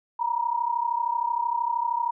sine tone pair together, 932.3 / 965.3 Hz, A#5 / B5, 0 / -40 cents, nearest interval minor second, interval 60 cents, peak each -26 dBFS, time 0.19-2.11 s, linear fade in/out 10 ms, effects none

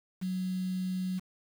sine tone with quantisation, 185 Hz, F#3, in tune, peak -30 dBFS, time 0.21-1.2 s, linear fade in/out 20 ms, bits 8, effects none

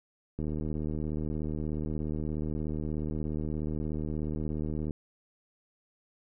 click train, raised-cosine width 3 ms, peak -22 dBFS, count 348, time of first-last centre 0.39-4.908 s, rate 76.8 Hz, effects none

